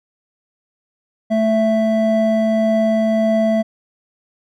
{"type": "tone pair together", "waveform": "triangle", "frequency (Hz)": [220, 661.7], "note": ["A3", "E5"], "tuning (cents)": [0, 6], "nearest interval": "octave + perfect fifth", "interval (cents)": 1906, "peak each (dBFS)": -14, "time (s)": [1.3, 3.63], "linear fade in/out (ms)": 20, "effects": []}